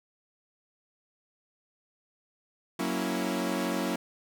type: chord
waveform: sawtooth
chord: F# dominant seventh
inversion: none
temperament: equal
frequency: 185 / 233.1 / 277.2 / 329.6 Hz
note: F#3 / A#3 / C#4 / E4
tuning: 0 / 0 / 0 / 0 cents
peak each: -30 dBFS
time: 2.79-3.96 s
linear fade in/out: 5 ms
effects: none